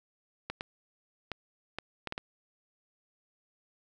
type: clicks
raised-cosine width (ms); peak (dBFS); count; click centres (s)
0.3; -19; 7; 0.5 / 0.609 / 1.317 / 1.786 / 2.073 / 2.124 / 2.179
effects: none